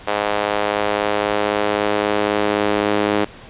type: tone with high-pass filter sweep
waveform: sawtooth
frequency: 103.83 Hz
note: G#2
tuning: in tune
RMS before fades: -19 dBFS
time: 0.07-3.25 s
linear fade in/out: 10 ms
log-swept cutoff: 590 to 340 Hz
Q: 1.4
effects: pink hiss -40 dBFS RMS until 3.49 s + resampled to 8000 Hz